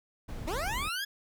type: noise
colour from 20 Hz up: brown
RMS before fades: -38 dBFS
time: 0.28-0.89 s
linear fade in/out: 10 ms
type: linear sweep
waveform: 20% pulse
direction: up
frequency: 279.7 to 1700 Hz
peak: -27 dBFS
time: 0.47-1.05 s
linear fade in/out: 10 ms
effects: none